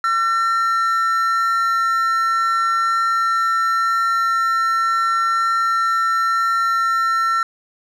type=tone pair together; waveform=triangle; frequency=1349.8 / 1821 Hz; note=E6 / A#6; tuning=+41 / -41 cents; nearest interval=perfect fourth; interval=518 cents; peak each=-14 / -23 dBFS; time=0.04-7.43 s; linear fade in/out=2 ms; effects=none